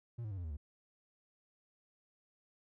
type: tone with pitch steps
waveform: triangle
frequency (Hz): 118 / 106.96 / 96.96 / 87.89 / 79.67 / 72.22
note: A#2 / A2 / G2 / F2 / D#2 / D2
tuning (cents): +22 / -49 / -18 / +12 / +42 / -28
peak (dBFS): -37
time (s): 0.18-0.57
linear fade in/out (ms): 10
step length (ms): 65
effects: none